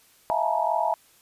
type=tone cluster; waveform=sine; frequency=645 / 688 / 845 / 888 / 955 Hz; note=E5 / F5 / G#5 / A5 / A#5; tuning=-38 / -26 / +30 / +16 / +42 cents; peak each=-28 dBFS; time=0.3-0.94 s; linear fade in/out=0 ms; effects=white hiss -58 dBFS RMS until 1.21 s + resampled to 32000 Hz